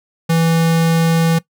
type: tone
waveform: square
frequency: 164.81 Hz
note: E3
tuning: in tune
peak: -12 dBFS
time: 0.29-1.39 s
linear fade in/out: 10 ms
effects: noise-tail reverb RT60 0.1 s tail -19 dB re dry